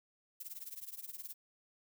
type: noise with tremolo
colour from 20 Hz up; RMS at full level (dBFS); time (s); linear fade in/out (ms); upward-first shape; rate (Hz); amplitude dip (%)
violet; -43; 0.4-1.34; 5; triangle; 19; 95
effects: none